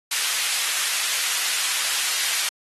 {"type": "high-pass noise", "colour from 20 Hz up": "pink", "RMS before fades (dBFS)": -24, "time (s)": [0.11, 2.49], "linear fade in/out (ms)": 5, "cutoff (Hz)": 2000, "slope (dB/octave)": 12, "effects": ["AAC 32 kbps"]}